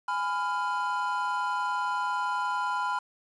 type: chord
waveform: triangle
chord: F diminished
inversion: first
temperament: equal with one note detuned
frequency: 830.6 / 1001 / 1396.9 Hz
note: Ab5 / Cb6 / F6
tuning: 0 / +23 / 0 cents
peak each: -32 / -27 / -31 dBFS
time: 0.08-2.99 s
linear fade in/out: 5 ms
effects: resampled to 22050 Hz + 9-bit